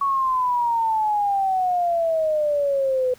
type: exponential sweep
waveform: sine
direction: down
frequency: 1120 to 500 Hz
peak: -18 dBFS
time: 0.01-3.14 s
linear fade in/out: 5 ms
effects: pink hiss -51 dBFS RMS until 3.18 s